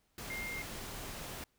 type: tone in noise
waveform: sine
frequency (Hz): 2116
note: C7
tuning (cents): +19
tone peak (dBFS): -39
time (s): 0.3-0.62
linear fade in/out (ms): 2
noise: pink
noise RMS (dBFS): -44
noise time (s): 0.18-1.44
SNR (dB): +2
effects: pink hiss -75 dBFS RMS until 1.58 s